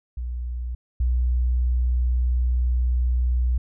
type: tone pair in turn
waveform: sine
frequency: 60.7 / 61.51 Hz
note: B1 / B1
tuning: -29 / -6 cents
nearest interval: unison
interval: 23 cents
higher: second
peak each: -26 / -18 dBFS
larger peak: second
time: 0.17-0.75 / 1-3.58 s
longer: second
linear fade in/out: 5 ms
effects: none